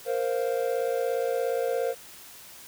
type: chord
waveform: triangle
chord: Bb suspended second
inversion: none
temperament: equal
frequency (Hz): 466.2 / 523.3 / 698.5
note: Bb4 / C5 / F5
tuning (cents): 0 / 0 / 0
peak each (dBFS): -26 / -26 / -32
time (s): 0.05-1.95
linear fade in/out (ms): 50
effects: white hiss -47 dBFS RMS until 2.67 s